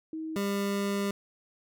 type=tone pair in turn; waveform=sine / 25% pulse; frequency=317.6 / 200.1 Hz; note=D#4 / G3; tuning=+36 / +36 cents; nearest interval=minor sixth; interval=800 cents; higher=first; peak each=-33 / -24 dBFS; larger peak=second; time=0.13-0.36 / 0.36-1.11 s; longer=second; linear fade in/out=2 ms; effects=none